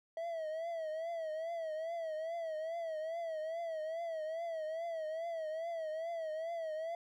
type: tone with vibrato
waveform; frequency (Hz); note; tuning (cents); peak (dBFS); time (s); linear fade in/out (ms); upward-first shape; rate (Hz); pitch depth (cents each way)
triangle; 649; E5; -27; -35; 0.17-6.95; 2; triangle; 2.4; 99
effects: none